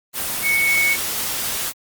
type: tone in noise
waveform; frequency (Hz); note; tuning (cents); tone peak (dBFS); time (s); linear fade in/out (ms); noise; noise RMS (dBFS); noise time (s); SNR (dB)
sine; 2217; C#7; 0; -15; 0.42-0.97; 50; white; -24; 0.13-1.73; +6
effects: Opus 24 kbps